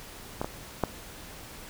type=clicks; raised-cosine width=1 ms; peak=-15 / -17 / -10 dBFS; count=3; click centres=0.415 / 0.445 / 0.837 s; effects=pink hiss -45 dBFS RMS until 1.69 s